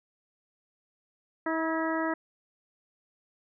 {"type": "harmonic tone with a mistuned harmonic", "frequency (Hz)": 322.1, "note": "E4", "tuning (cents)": -40, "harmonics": [1, 2, 3, 4, 5, 6], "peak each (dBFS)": [-30, -33, -35, -36, -37, -38], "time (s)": [1.46, 2.14], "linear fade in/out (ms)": 5, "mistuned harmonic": 5, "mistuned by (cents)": 34, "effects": []}